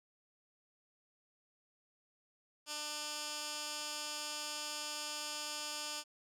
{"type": "tone with band-pass filter", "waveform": "15% pulse", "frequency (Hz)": 298.7, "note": "D4", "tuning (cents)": 29, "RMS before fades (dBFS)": -42, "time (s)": [2.66, 6.04], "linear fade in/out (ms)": 50, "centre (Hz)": 5700, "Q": 1.1, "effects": []}